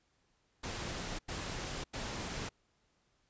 pink noise bursts, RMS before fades -40 dBFS, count 3, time 0.63-2.492 s, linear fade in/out 10 ms, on 560 ms, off 91 ms, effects pink hiss -75 dBFS RMS until 3.29 s + resampled to 16000 Hz

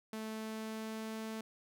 sawtooth tone with pitch glide, 219 to 220.7 Hz, A3 to A3, -8 to +5 cents, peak -36 dBFS, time 0.13-1.41 s, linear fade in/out 2 ms, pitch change +13 cents, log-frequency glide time 0.3-1.25 s, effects none

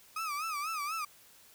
35% pulse tone with vibrato, 1234 Hz, D#6, 15 cents flat, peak -32 dBFS, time 0.16-1.05 s, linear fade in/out 5 ms, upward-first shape sine, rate 4.1 Hz, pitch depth 130 cents each way, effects white hiss -59 dBFS RMS until 1.54 s

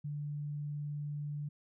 sine tone, 146.83 Hz, D3, in tune, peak -36 dBFS, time 0.04-1.49 s, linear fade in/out 10 ms, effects none

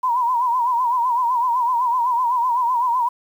sine tone with vibrato, 976 Hz, B5, 21 cents flat, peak -16 dBFS, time 0.03-3.09 s, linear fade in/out 10 ms, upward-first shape sine, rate 7.9 Hz, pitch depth 91 cents each way, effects 8-bit

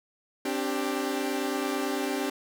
sawtooth chord, C suspended second, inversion none, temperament equal with one note detuned, 264.8 / 293.7 / 392 Hz, C4 / D4 / G4, +21 / 0 / 0 cents, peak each -28 dBFS, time 0.45-2.3 s, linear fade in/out 5 ms, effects none

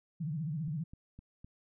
sine tone with vibrato, 155 Hz, D#3, 6 cents flat, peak -33 dBFS, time 0.2-0.84 s, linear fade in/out 10 ms, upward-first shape sine, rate 15 Hz, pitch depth 180 cents each way
click train, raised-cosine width 5 ms, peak -37 dBFS, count 4, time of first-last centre 0.68-1.445 s, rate 3.92 Hz
effects none

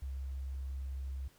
sine tone, 67 Hz, C2, 42 cents sharp, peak -36 dBFS, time 0.02-1.28 s, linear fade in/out 5 ms, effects tanh soft clip ceiling -32 dBFS + pink hiss -65 dBFS RMS until 1.38 s

